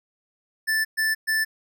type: tone bursts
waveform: square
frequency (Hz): 1760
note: A6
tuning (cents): 0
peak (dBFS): -21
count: 3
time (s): 0.67-1.45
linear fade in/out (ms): 20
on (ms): 180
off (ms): 120
effects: none